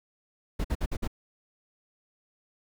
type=noise bursts; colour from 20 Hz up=brown; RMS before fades=-28 dBFS; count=5; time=0.59-1.077 s; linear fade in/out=10 ms; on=55 ms; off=53 ms; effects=none